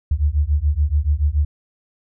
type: beating tone pair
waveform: sine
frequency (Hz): 70.5 / 77.5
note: C#2 / D#2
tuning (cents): +30 / -6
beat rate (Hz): 7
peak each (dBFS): -18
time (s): 0.11-1.45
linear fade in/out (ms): 5
effects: none